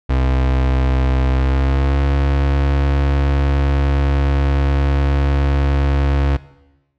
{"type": "tone with pitch glide", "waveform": "35% pulse", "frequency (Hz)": [65.1, 69.77], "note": ["C2", "C#2"], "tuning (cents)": [-8, 12], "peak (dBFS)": -12, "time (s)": [0.09, 6.37], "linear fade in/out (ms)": 10, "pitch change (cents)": 120, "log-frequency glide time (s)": [1.31, 2.05], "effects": ["noise-tail reverb RT60 1.0 s tail -17 dB re dry", "low-pass 3000 Hz 12 dB/octave"]}